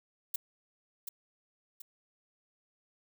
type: noise with echo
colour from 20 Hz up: violet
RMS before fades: -32 dBFS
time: 0.34-0.36 s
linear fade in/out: 5 ms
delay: 730 ms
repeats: 2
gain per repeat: -7 dB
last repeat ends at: 1.82 s
effects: none